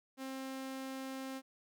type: tone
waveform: sawtooth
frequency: 265.4 Hz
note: C4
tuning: 25 cents sharp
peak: -37 dBFS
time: 0.17-1.42 s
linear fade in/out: 50 ms
effects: none